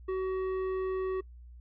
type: tone with tanh clipping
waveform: sine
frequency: 376.7 Hz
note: F#4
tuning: 31 cents sharp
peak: -31 dBFS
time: 0.08-1.21 s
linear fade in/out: 10 ms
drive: 10 dB
effects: noise-tail reverb RT60 0.1 s tail -22 dB re dry + added 60 Hz sine -47 dBFS peak until 1.6 s